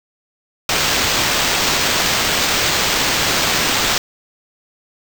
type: noise with sample-and-hold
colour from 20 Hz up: white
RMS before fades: -17 dBFS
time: 0.69-3.98 s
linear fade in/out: 2 ms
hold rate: 11025 Hz
effects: none